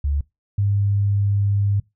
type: tone pair in turn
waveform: sine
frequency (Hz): 71.3 / 100.83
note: C#2 / G2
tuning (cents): +49 / +49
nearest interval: tritone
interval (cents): 600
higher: second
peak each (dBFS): -18 / -16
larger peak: second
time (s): 0.04-0.21 / 0.58-1.8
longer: second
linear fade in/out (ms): 5
effects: noise-tail reverb RT60 0.2 s tail -22 dB re dry